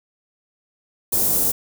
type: band-stop noise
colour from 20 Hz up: white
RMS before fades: -19 dBFS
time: 1.12-1.52 s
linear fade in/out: 10 ms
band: 540 to 9300 Hz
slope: 12 dB/octave
effects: none